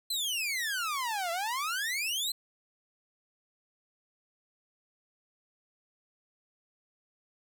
sawtooth exponential two-way sweep, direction down then up, 4167 to 660 to 4167 Hz, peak -27 dBFS, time 0.1-2.32 s, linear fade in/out 5 ms, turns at 1.31 s, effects none

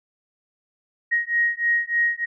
sine beating tone pair, 1879 / 1882.3 Hz, A#6 / A#6, +13 / +16 cents, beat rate 3.3 Hz, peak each -22 dBFS, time 1.11-2.26 s, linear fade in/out 20 ms, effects none

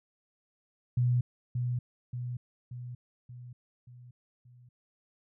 sine tone with echo, 123 Hz, B2, 7 cents flat, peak -23 dBFS, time 0.97-1.21 s, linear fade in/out 5 ms, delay 580 ms, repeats 6, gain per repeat -5 dB, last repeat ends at 4.69 s, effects none

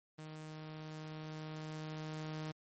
sawtooth tone with level ramp, 155.56 Hz, D#3, in tune, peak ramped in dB -43 to -36 dBFS, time 0.18-2.52 s, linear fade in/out 10 ms, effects MP3 32 kbps

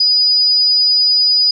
sine tone, 4945 Hz, D#8, 12 cents flat, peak -9 dBFS, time 0-1.51 s, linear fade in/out 5 ms, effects none

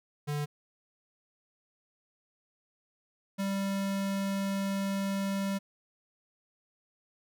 square tone pair in turn, 147 / 196.22 Hz, D3 / G3, +2 / +2 cents, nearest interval perfect fourth, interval 500 cents, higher second, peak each -31 / -30 dBFS, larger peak second, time 0.27-0.46 / 3.38-5.59 s, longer second, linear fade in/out 20 ms, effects none

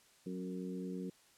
harmonic tone with a mistuned harmonic, 92 Hz, F#2, 9 cents flat, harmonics 2 / 3 / 4 / 5, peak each -41 / -45 / -47 / -49 dBFS, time 0.26-1.1 s, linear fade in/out 5 ms, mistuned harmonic 3, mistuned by -18 cents, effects white hiss -66 dBFS RMS until 1.37 s + low-pass 10000 Hz 12 dB/octave

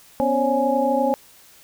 sine tone cluster, 248.9 / 277.2 / 539 / 571 / 834 Hz, B3 / C#4 / C#5 / D5 / G#5, +14 / 0 / -49 / -49 / +7 cents, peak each -24 / -27 / -21 / -27 / -22 dBFS, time 0.2-1.14 s, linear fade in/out 0 ms, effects white hiss -50 dBFS RMS until 1.63 s

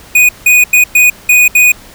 square tone bursts at uneven times, 2477 Hz, D#7, 8 cents flat, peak -4 dBFS, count 6, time 0.15-0.29 / 0.46-0.64 / 0.73-0.84 / 0.95-1.1 / 1.29-1.48 / 1.55-1.72 s, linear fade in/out 5 ms, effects pink hiss -36 dBFS RMS until 1.94 s

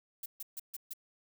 violet noise bursts, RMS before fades -41 dBFS, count 5, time 0.23-0.935 s, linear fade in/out 5 ms, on 29 ms, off 140 ms, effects none

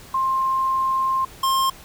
sine / square tone pair in turn, 1057 / 1062.7 Hz, C6 / C6, +17 / +27 cents, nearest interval unison, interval 10 cents, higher second, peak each -18 dBFS, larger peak neither, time 0.14-1.25 / 1.43-1.7 s, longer first, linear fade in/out 5 ms, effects pink hiss -44 dBFS RMS until 1.84 s

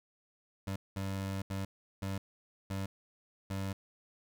25% pulse tone bursts at uneven times, 97 Hz, G2, 18 cents flat, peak -31 dBFS, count 6, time 0.67-0.76 / 0.96-1.42 / 1.5-1.65 / 2.02-2.18 / 2.7-2.86 / 3.5-3.73 s, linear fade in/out 5 ms, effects none

